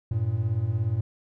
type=beating tone pair; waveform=triangle; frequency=97 / 114 Hz; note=G2 / A#2; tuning=-18 / -38 cents; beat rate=17 Hz; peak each=-26 / -23 dBFS; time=0.11-1.01 s; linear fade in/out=5 ms; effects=none